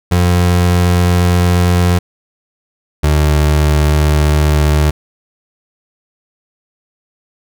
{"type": "tone pair in turn", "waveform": "30% pulse", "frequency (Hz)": [88.6, 75.2], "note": ["F2", "D2"], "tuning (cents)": [25, 42], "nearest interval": "minor third", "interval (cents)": 283, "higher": "first", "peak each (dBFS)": -6, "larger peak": "neither", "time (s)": [[0.11, 1.99], [3.03, 4.91]], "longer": "neither", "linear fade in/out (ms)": 10, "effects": []}